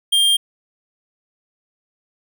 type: tone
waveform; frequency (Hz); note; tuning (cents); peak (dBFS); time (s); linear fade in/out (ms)
square; 3200; G7; +35; -13; 0.12-0.37; 10
effects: none